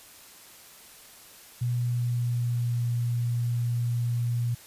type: tone with pitch glide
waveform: sine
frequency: 121.7 to 119.68 Hz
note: B2 to A#2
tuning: -25 to +46 cents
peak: -24 dBFS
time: 1.61-4.55 s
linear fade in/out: 10 ms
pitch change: -29 cents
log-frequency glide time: 1.73-2.9 s
effects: white hiss -50 dBFS RMS until 4.66 s + resampled to 32000 Hz